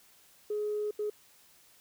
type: tone bursts at uneven times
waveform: sine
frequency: 420 Hz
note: G#4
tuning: 19 cents sharp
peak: -29 dBFS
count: 2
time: 0.5-0.91 / 0.99-1.1 s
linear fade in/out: 5 ms
effects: tanh soft clip ceiling -25 dBFS + white hiss -61 dBFS RMS until 1.8 s